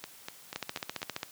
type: two click trains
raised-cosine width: 0.2 ms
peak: -20 / -16 dBFS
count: 5 / 11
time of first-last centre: 0.04-1.018 / 0.56-1.231 s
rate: 4.09 / 14.9 Hz
effects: white hiss -53 dBFS RMS until 1.31 s + high-pass 100 Hz 12 dB/octave